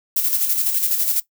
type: noise with tremolo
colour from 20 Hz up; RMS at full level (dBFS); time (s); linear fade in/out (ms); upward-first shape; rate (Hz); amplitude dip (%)
violet; -18; 0.16-1.2; 5; square; 12; 45
effects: noise-tail reverb RT60 0.1 s tail -17 dB re dry